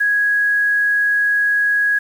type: tone with quantisation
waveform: sine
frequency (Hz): 1661.2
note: G#6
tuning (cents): 0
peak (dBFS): -13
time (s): 0-1.99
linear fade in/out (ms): 10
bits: 7
effects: none

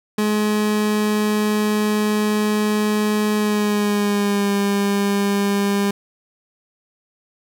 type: tone with pitch glide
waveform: 30% pulse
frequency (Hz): 211.3 to 200.9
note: G#3 to G3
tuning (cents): +30 to +43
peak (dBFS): -14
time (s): 0.18-5.91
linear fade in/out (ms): 5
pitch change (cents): -87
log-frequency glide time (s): 3.35-4.52
effects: none

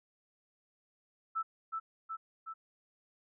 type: tone with echo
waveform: sine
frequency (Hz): 1318.5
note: E6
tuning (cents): 0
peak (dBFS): -31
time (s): 1.35-1.43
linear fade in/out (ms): 20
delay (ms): 370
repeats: 3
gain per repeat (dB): -3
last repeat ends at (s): 2.54
effects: none

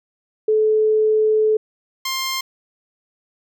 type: tone pair in turn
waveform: sine / 10% pulse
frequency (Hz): 432.6 / 1057.2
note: A4 / C6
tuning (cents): -29 / +18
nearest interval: octave + minor third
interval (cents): 1547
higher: second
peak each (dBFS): -13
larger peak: neither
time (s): 0.48-1.57 / 2.05-2.41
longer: first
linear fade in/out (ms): 5
effects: none

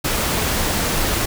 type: noise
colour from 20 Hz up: pink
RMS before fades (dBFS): -20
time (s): 0.04-1.26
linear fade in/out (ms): 10
effects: none

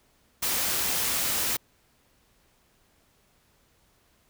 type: noise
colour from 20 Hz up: white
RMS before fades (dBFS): -27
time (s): 0.42-1.57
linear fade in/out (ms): 10
effects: pink hiss -65 dBFS RMS until 4.29 s

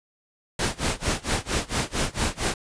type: noise with tremolo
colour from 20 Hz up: pink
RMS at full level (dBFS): -23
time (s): 0.59-2.54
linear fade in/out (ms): 2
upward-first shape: sine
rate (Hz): 4.4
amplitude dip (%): 95
effects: resampled to 22050 Hz

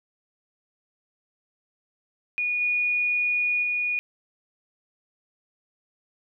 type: tone with level steps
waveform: sine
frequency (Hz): 2453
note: D#7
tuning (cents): -25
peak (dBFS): -23 / -21 / -23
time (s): 2.38-3.99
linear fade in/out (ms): 0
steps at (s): 2.6 / 3.62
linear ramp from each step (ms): 20
effects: none

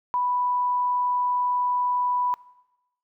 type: tone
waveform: sine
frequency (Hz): 987.8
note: B5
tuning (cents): 0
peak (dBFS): -21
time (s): 0.14-2.34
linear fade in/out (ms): 0
effects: noise-tail reverb RT60 1.0 s tail -21 dB re dry

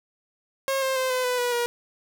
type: tone with pitch steps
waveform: sawtooth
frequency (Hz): 540 / 529.2 / 518.6 / 508.2 / 498.1 / 488.1 / 478.3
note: C#5 / C5 / C5 / B4 / B4 / B4 / A#4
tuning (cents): -45 / +20 / -15 / +49 / +15 / -20 / +44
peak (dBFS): -19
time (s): 0.68-1.66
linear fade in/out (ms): 0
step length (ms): 140
effects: none

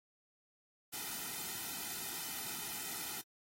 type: noise with comb filter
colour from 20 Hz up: white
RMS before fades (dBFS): -42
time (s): 0.92-3.22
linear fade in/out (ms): 20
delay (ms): 1.8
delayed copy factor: -1
effects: AAC 48 kbps

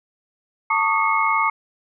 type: tone cluster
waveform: sine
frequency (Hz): 894 / 1125 / 1224 / 2176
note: A5 / C#6 / D#6 / C#7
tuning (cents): +27 / +25 / -29 / -33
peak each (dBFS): -22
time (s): 0.7-1.5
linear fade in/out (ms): 5
effects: none

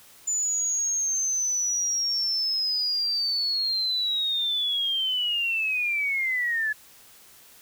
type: linear sweep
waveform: sine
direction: down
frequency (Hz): 7040 to 1700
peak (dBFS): -23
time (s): 0.27-6.73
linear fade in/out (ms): 10
effects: white hiss -52 dBFS RMS until 7.61 s

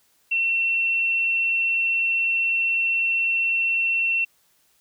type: tone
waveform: sine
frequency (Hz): 2708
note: E7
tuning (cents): +46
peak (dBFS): -19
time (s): 0.31-4.25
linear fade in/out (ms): 10
effects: white hiss -63 dBFS RMS until 4.8 s

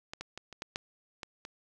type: clicks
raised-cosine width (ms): 0.2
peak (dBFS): -22 / -22 / -24 / -29 / -20 / -16 / -22 / -25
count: 8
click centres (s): 0.135 / 0.21 / 0.376 / 0.527 / 0.621 / 0.759 / 1.232 / 1.451
effects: none

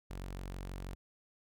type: tone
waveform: sawtooth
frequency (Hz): 46.25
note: F#1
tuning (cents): 0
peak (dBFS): -37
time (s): 0.1-0.95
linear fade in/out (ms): 10
effects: none

